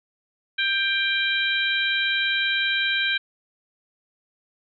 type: harmonic tone with a mistuned harmonic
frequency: 790 Hz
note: G5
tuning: 13 cents sharp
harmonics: 2 / 3 / 4 / 5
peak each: -24 / -26 / -27 / -28 dBFS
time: 0.58-3.18 s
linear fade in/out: 10 ms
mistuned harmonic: 5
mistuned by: -20 cents
effects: none